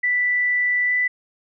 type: tone with pitch glide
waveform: sine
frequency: 1975.5 to 1986.9 Hz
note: B6 to B6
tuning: 0 to +10 cents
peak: -17 dBFS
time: 0.03-1.08 s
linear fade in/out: 10 ms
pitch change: +10 cents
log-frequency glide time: 0.86-0.92 s
effects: none